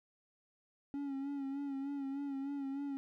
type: tone with vibrato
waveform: triangle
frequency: 277.2 Hz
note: C#4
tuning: in tune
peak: -35 dBFS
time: 0.94-2.97 s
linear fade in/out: 0 ms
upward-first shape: sine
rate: 3.3 Hz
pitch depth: 46 cents each way
effects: none